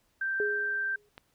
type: tone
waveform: sine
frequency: 1568 Hz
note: G6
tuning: in tune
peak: -28 dBFS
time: 0.21-0.96 s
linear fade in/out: 5 ms
type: tone with exponential decay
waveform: sine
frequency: 415.3 Hz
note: G#4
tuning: in tune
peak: -26 dBFS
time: 0.4-1.09 s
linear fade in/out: 1 ms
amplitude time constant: 150 ms
type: click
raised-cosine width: 0.3 ms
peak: -28 dBFS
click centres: 1.179 s
effects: pink hiss -71 dBFS RMS until 1.34 s